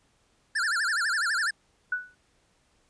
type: tone with vibrato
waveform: square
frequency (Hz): 1568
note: G6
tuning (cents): 0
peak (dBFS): -25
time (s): 0.55-1.51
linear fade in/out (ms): 10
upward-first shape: sine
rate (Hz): 12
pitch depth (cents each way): 240
type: tone with exponential decay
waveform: sine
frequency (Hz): 1480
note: F#6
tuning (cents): 0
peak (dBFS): -22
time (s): 1.92-2.15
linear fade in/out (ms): 5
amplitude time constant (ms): 48
effects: pink hiss -67 dBFS RMS until 2.89 s + resampled to 22050 Hz